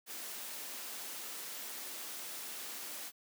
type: high-pass noise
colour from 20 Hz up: white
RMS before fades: -44 dBFS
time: 0.06-3.12 s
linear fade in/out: 50 ms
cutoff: 210 Hz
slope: 24 dB/octave
effects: none